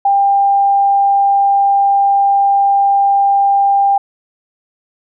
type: tone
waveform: sine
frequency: 796 Hz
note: G5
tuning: 26 cents sharp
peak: -8 dBFS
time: 0.05-3.98 s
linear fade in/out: 5 ms
effects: none